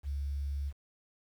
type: tone with quantisation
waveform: sine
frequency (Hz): 70.3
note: C#2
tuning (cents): +25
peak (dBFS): -32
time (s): 0.03-0.73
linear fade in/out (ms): 50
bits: 10
effects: none